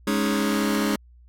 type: chord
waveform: sawtooth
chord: Ab suspended fourth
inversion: none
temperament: just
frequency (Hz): 207.7 / 276.9 / 311.5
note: Ab3 / Db4 / Eb4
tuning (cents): 0 / -2 / +2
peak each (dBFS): -19 / -22 / -23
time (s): 0.07-0.96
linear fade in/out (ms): 5
effects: added 60 Hz sine -48 dBFS peak until 1.28 s + AAC 64 kbps